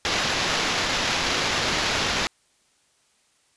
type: noise with sample-and-hold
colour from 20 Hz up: blue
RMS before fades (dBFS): -24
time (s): 0.05-2.27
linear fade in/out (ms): 0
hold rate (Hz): 8820
effects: white hiss -64 dBFS RMS until 3.56 s + resampled to 22050 Hz